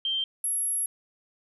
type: tone pair in turn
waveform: sine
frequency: 3147 / 11215 Hz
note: G7 / F9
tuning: +6 / +6 cents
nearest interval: octave + minor seventh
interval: 2200 cents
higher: second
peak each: -25 dBFS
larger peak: neither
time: 0.05-0.24 / 0.44-0.86 s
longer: second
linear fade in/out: 2 ms
effects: none